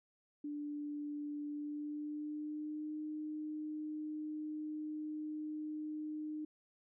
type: tone with pitch glide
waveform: sine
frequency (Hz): 293.7 to 305.6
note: D4 to D#4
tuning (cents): 0 to -31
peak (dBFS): -39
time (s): 0.44-6.45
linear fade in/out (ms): 5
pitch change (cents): +69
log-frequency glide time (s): 1.48-2.98
effects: none